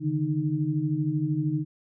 sine tone cluster, 142.4 / 155.3 / 308.6 Hz, C#3 / D#3 / D#4, +47 / -3 / -14 cents, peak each -28 dBFS, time 0-1.65 s, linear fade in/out 50 ms, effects none

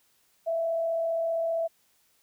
sine tone with frequency modulation, 662 Hz, E5, 7 cents sharp, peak -25 dBFS, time 0.46-1.68 s, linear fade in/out 20 ms, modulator 35.2 Hz, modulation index 0.29, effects white hiss -67 dBFS RMS until 2.22 s

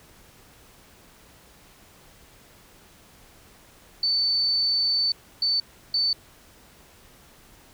sine tone bursts at uneven times, 4522 Hz, C#8, 34 cents sharp, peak -20 dBFS, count 3, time 4.03-5.12 / 5.42-5.6 / 5.94-6.13 s, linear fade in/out 2 ms, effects pink hiss -53 dBFS RMS until 7.73 s

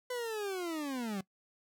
40% pulse linear sweep, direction down, 505 to 185 Hz, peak -34 dBFS, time 0.1-1.21 s, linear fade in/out 5 ms, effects noise-tail reverb RT60 0.1 s tail -20 dB re dry

